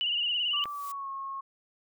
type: tone with vibrato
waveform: sine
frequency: 2891 Hz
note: F#7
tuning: 41 cents flat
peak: -26 dBFS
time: 0.01-0.64 s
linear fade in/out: 0 ms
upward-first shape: sine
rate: 18 Hz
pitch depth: 62 cents each way
type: noise with exponential growth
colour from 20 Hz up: blue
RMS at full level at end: -43 dBFS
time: 0.36-0.92 s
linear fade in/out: 5 ms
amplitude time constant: 120 ms
type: tone with pitch glide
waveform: sine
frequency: 1166 to 1087.9 Hz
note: D6 to C#6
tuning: -13 to -33 cents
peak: -34 dBFS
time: 0.53-1.41 s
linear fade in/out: 10 ms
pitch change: -120 cents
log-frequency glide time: 0.7-1.09 s
type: click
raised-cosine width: 0.5 ms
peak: -26 dBFS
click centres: 0.656 s
effects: none